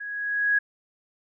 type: tone with level ramp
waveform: sine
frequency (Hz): 1661.2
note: G#6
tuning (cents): 0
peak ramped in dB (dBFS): -33 to -17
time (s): 0-0.59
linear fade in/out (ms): 10
effects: none